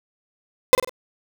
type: tone with echo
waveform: 35% pulse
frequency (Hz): 511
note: C5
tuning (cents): -41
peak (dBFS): -6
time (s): 0.73-0.75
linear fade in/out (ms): 0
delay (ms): 48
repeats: 3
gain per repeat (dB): -8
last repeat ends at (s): 0.894
effects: none